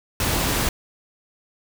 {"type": "noise", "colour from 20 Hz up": "pink", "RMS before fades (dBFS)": -22, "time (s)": [0.2, 0.69], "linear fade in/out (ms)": 2, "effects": []}